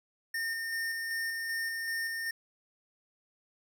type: tone with tremolo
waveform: square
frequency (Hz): 1821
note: A#6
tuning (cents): -41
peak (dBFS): -32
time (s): 0.34-2.31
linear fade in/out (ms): 5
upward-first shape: square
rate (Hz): 2.6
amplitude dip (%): 25
effects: none